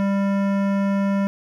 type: tone with hard clipping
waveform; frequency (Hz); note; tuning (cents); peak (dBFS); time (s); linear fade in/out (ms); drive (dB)
sine; 197.8; G3; +16; -20; 0-1.27; 0; 16
effects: none